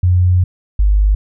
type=tone pair in turn; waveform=sine; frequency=90.2 / 50.62 Hz; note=F#2 / G#1; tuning=-44 / -44 cents; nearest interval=minor seventh; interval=1000 cents; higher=first; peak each=-8 dBFS; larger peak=neither; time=0.03-0.44 / 0.79-1.15 s; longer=first; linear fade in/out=5 ms; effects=none